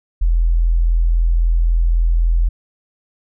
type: tone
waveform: sine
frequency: 41.88 Hz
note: E1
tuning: 28 cents sharp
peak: -11 dBFS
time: 0.21-2.49 s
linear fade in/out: 10 ms
effects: none